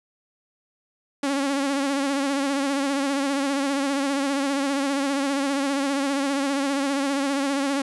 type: tone with vibrato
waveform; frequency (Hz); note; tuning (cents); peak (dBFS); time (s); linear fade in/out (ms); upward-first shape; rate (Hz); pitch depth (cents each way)
sawtooth; 277.2; C#4; 0; -18; 1.23-7.82; 5; sine; 15; 53
effects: resampled to 24000 Hz